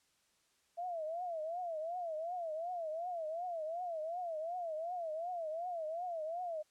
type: tone with vibrato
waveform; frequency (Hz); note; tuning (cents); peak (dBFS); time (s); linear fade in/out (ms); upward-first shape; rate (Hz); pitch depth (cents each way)
sine; 670; E5; +28; -37; 0.77-6.63; 20; triangle; 2.7; 170
effects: white hiss -74 dBFS RMS until 6.7 s + low-pass 9000 Hz 12 dB/octave